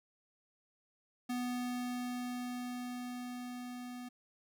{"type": "tone with level ramp", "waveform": "square", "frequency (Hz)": 246.9, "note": "B3", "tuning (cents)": 0, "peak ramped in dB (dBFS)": [-35, -44], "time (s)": [1.29, 4.09], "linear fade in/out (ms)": 10, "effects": []}